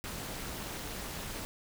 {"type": "noise with amplitude modulation", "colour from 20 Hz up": "pink", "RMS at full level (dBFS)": -37, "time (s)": [0.04, 1.45], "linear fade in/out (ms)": 0, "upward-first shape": "sine", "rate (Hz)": 247, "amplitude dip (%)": 70, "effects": []}